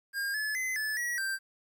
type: tone with pitch steps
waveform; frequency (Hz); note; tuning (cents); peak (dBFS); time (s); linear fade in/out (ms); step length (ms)
square; 1613 / 1720 / 2041 / 1733 / 1921 / 1572; G6 / A6 / C7 / A6 / B6 / G6; +49 / -40 / -44 / -27 / -48 / +4; -31; 0.13-1.39; 50; 210
effects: 11-bit